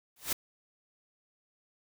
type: noise with exponential growth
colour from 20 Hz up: white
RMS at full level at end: -26 dBFS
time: 0.16-0.33 s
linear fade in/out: 5 ms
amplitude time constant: 35 ms
effects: none